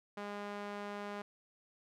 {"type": "tone with band-pass filter", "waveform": "sawtooth", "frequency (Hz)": 204.5, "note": "G#3", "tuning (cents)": -26, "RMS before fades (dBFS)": -43, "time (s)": [0.17, 1.22], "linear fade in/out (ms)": 5, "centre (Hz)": 1000, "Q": 0.61, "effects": []}